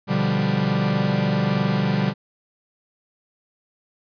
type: chord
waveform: 45% pulse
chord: G dominant seventh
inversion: first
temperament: equal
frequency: 123.47 / 146.83 / 174.61 / 196 Hz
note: B2 / D3 / F3 / G3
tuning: 0 / 0 / 0 / 0 cents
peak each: -27 / -24 / -27 / -22 dBFS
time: 0.07-2.14 s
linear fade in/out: 50 ms
effects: resampled to 11025 Hz